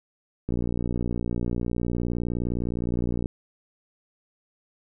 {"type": "click train", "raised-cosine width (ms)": 3, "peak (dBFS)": -15, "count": 166, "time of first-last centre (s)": [0.49, 3.258], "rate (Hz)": 59.6, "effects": []}